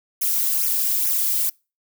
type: noise with flanger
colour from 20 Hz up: violet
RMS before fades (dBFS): -21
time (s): 0.21-1.5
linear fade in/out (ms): 10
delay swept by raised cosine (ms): 0.23 to 2.33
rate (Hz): 2.3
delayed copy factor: -0.8
effects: noise-tail reverb RT60 0.3 s tail -26 dB re dry